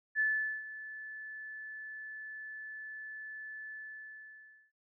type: tone with ADSR envelope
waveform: sine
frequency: 1739 Hz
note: A6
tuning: 21 cents flat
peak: -26 dBFS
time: 0.15-4.72 s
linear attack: 45 ms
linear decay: 430 ms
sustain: -16 dB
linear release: 1000 ms
effects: none